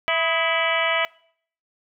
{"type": "harmonic tone with a mistuned harmonic", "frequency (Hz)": 329.6, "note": "E4", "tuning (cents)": 0, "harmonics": [2, 3, 4, 5, 6, 7, 8, 9, 10], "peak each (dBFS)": [-24, -30, -27, -32, -26, -25, -37, -28, -37], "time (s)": [0.08, 1.05], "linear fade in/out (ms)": 0, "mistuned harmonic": 4, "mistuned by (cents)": -63, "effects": ["noise-tail reverb RT60 0.6 s tail -23 dB re dry"]}